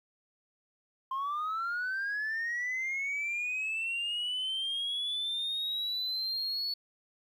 sine linear sweep, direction up, 1046.5 to 4435 Hz, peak -29 dBFS, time 1.11-6.74 s, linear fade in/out 5 ms, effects tanh soft clip ceiling -29 dBFS + 11-bit

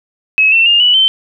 sine tone with pitch steps, 2570 / 2692 / 2819 / 2952 / 3092 Hz, E7 / E7 / F7 / F#7 / G7, -45 / +36 / +16 / -5 / -24 cents, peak -6 dBFS, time 0.38-1.08 s, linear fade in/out 0 ms, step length 140 ms, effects none

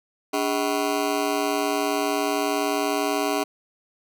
20% pulse ring-modulated tone, 349.2 Hz, F4, in tune, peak -14 dBFS, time 0.33-3.44 s, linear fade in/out 10 ms, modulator 60.1 Hz, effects none

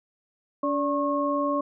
sine tone cluster, 285.6 / 580 / 1088 Hz, D4 / D5 / C#6, -48 / -22 / -33 cents, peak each -27 dBFS, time 0.63-1.61 s, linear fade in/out 5 ms, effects none

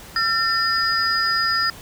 sine tone cluster, 1355 / 1798 / 4946 Hz, E6 / A6 / D#8, +47 / +37 / -11 cents, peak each -22 dBFS, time 0.16-1.7 s, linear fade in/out 2 ms, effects pink hiss -41 dBFS RMS until 1.81 s

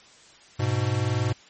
square tone pair together, 102.83 / 123.47 Hz, G#2 / B2, -17 / 0 cents, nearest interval minor third, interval 317 cents, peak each -26 dBFS, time 0.59-1.33 s, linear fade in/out 10 ms, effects white hiss -52 dBFS RMS until 1.49 s + MP3 32 kbps

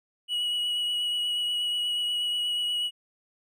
triangle tone with vibrato, 2922 Hz, F#7, 22 cents flat, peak -24 dBFS, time 0.28-2.91 s, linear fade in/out 50 ms, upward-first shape triangle, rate 8.3 Hz, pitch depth 17 cents each way, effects none

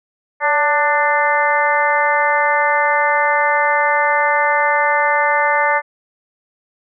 harmonic tone with a mistuned harmonic, 295.8 Hz, D4, 13 cents sharp, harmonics 2 / 3 / 4 / 5 / 6 / 7, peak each -20 / -17 / -21 / -23 / -19 / -21 dBFS, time 0.4-5.82 s, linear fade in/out 50 ms, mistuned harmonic 2, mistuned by -50 cents, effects none

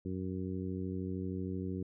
harmonic tone, 93 Hz, F#2, 9 cents sharp, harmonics 1 / 2 / 3 / 4 / 5, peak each -40 / -39 / -41 / -43 / -49 dBFS, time 0.05-1.83 s, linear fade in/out 5 ms, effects none

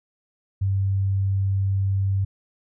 sine tone, 97.4 Hz, G2, 11 cents flat, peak -19 dBFS, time 0.61-2.25 s, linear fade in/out 10 ms, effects none

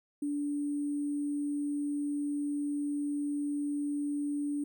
sine tone with sample-and-hold, 290 Hz, D4, 22 cents flat, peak -30 dBFS, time 0.22-4.64 s, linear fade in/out 5 ms, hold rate 8820 Hz, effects none

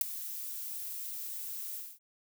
violet noise with ADSR envelope, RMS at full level -22 dBFS, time 0.01-1.99 s, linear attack 4 ms, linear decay 8 ms, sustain -18 dB, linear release 240 ms, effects none

